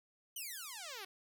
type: exponential sweep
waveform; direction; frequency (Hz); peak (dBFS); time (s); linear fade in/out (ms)
5% pulse; down; 3109 to 364; -33; 0.36-1.05; 5
effects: none